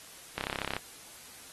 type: click train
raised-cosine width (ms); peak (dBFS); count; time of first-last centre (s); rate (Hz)
0.3; -16; 14; 0.38-0.766; 33.7
effects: white hiss -50 dBFS RMS until 1.52 s + AAC 32 kbps